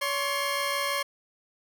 15% pulse tone pair together, 566 / 1065.9 Hz, C#5 / C6, +36 / +32 cents, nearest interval major seventh, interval 1096 cents, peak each -23 dBFS, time 0.01-1.03 s, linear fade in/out 10 ms, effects none

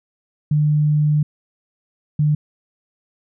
sine tone bursts at uneven times, 150 Hz, D3, 37 cents sharp, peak -13 dBFS, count 2, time 0.51-1.23 / 2.19-2.35 s, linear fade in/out 5 ms, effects none

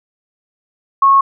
sine tone, 1095 Hz, C#6, 22 cents flat, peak -6 dBFS, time 1.02-1.21 s, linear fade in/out 5 ms, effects none

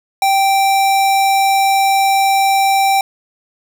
square tone, 782 Hz, G5, 4 cents flat, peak -11 dBFS, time 0.22-3.01 s, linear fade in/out 2 ms, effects none

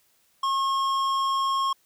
sine tone with tanh clipping, 1082 Hz, C#6, 42 cents flat, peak -24 dBFS, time 0.43-1.73 s, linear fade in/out 5 ms, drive 13 dB, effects white hiss -65 dBFS RMS until 1.85 s

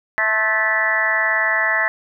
harmonic tone with a mistuned harmonic, 218.5 Hz, A3, 12 cents flat, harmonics 3 / 4 / 5 / 6 / 7 / 8 / 9, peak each -26 / -28 / -27 / -28 / -29 / -19 / -20 dBFS, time 0.18-1.88 s, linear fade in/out 0 ms, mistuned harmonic 5, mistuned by -37 cents, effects none

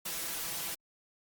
white noise with comb filter, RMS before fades -37 dBFS, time 0.05-0.75 s, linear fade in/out 10 ms, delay 6 ms, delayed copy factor +0.75, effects Opus 48 kbps

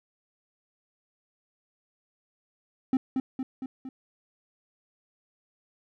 triangle tone with echo, 261.6 Hz, C4, in tune, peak -18 dBFS, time 2.93-2.97 s, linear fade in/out 2 ms, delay 230 ms, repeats 4, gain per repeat -4 dB, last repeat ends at 3.89 s, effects none

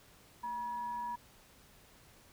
sine tone with frequency modulation, 962 Hz, B5, 46 cents flat, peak -36 dBFS, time 0.43-1.16 s, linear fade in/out 10 ms, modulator 737 Hz, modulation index 0.22, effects pink hiss -61 dBFS RMS until 2.32 s

